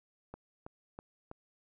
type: click train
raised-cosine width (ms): 1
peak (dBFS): -30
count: 4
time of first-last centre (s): 0.34-1.314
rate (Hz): 3.08
effects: none